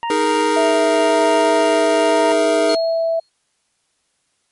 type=harmonic tone; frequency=932.3 Hz; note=A#5; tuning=in tune; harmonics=1 / 2 / 3; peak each=-20 / -32 / -32 dBFS; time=0.03-2.32 s; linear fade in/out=0 ms
type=chord; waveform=square; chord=D# suspended fourth; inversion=none; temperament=just; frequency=311.1 / 414.8 / 466.7 Hz; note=D#4 / G#4 / A#4; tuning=0 / -2 / +2 cents; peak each=-21 dBFS; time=0.1-2.75 s; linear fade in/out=2 ms
type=tone; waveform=sine; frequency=659.3 Hz; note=E5; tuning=in tune; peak=-15 dBFS; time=0.56-3.2 s; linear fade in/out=10 ms
type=tone with exponential decay; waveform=sine; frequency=4284 Hz; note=C8; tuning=40 cents sharp; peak=-21 dBFS; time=2.69-3.29 s; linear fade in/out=5 ms; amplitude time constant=130 ms
effects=white hiss -66 dBFS RMS until 4.51 s + MP3 48 kbps